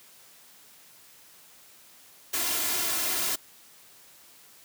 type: noise with comb filter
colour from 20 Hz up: white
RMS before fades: -28 dBFS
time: 2.33-3.36 s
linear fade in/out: 10 ms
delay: 2.9 ms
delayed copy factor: +0.7
effects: white hiss -54 dBFS RMS until 4.64 s + high-pass 100 Hz 12 dB/octave